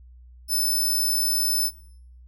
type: tone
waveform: 5% pulse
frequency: 5274 Hz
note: E8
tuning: in tune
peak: -15 dBFS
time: 0.48-1.71 s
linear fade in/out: 50 ms
effects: noise-tail reverb RT60 0.6 s tail -20 dB re dry + added 61 Hz sine -45 dBFS peak until 2.27 s